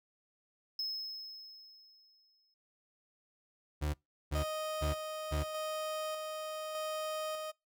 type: tone with exponential decay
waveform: triangle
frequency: 5180 Hz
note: E8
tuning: 31 cents flat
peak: -32 dBFS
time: 0.79-2.54 s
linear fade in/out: 2 ms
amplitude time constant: 380 ms
type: tone bursts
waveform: 35% pulse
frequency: 74.5 Hz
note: D2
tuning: 25 cents sharp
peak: -30 dBFS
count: 4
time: 3.81-5.44 s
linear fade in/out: 20 ms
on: 130 ms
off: 370 ms
type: tone with tremolo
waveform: 30% pulse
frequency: 622.3 Hz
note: D#5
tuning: in tune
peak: -33 dBFS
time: 4.34-7.52 s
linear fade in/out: 20 ms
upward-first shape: square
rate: 0.83 Hz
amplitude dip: 30%
effects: noise-tail reverb RT60 0.2 s tail -25 dB re dry